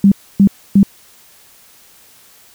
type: tone bursts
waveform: sine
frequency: 198 Hz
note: G3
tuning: 18 cents sharp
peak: -4 dBFS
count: 3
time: 0.04-0.831 s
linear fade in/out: 2 ms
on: 77 ms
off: 280 ms
effects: white hiss -46 dBFS RMS until 2.54 s